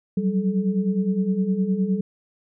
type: tone cluster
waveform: sine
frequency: 183.7 / 193.4 / 433.4 Hz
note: F#3 / G3 / A4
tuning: -12 / -23 / -26 cents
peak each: -25 / -21 / -30 dBFS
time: 0.17-2.01 s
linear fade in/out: 5 ms
effects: none